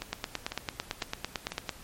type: two click trains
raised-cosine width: 0.2 ms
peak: -13 / -17 dBFS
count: 15 / 4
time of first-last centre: 0.13-1.692 / 0.02-1.52 s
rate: 8.96 / 2 Hz
effects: pink hiss -50 dBFS RMS until 1.83 s + MP3 64 kbps